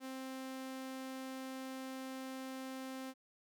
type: tone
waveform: sawtooth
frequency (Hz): 262.8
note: C4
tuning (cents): +8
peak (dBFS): -39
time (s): 0-3.14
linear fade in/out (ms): 50
effects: none